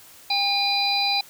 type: harmonic tone with a mistuned harmonic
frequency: 804 Hz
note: G5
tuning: 44 cents sharp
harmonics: 1 / 3 / 5 / 6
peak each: -25 / -27 / -23 / -27 dBFS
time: 0.3-1.21 s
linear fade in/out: 5 ms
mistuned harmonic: 3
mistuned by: +15 cents
effects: white hiss -48 dBFS RMS until 1.29 s